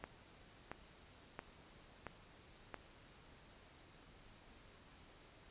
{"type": "click train", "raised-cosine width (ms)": 0.5, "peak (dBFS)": -29, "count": 5, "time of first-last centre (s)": [0.04, 2.743], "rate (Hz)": 1.48, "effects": ["pink hiss -62 dBFS RMS until 5.5 s", "resampled to 8000 Hz"]}